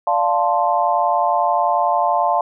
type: chord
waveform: sine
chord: D minor seventh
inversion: none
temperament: equal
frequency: 587.3 / 698.5 / 880 / 1046.5 Hz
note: D5 / F5 / A5 / C6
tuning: 0 / 0 / 0 / 0 cents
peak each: -23 / -18 / -19 / -21 dBFS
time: 0.07-2.41 s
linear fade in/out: 2 ms
effects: none